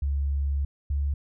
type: tone pair in turn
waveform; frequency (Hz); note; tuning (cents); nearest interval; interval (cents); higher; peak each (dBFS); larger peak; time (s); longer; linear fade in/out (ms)
sine; 70.1 / 70.91; C#2 / C#2; +20 / +40; unison; 20; second; -23; neither; 0.02-0.65 / 0.9-1.14; first; 5
effects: none